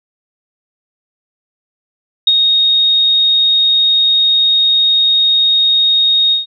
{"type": "tone with ADSR envelope", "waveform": "sine", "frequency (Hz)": 3729, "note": "A#7", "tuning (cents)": 0, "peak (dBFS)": -4, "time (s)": [2.27, 6.46], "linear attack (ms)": 4, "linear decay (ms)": 39, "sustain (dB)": -4, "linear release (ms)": 140, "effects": []}